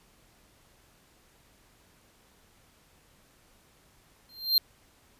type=tone with exponential growth; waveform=square; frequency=4175 Hz; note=C8; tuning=5 cents flat; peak=-17 dBFS; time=4.29-4.58 s; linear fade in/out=2 ms; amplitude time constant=62 ms; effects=pink hiss -62 dBFS RMS until 5.19 s + resampled to 32000 Hz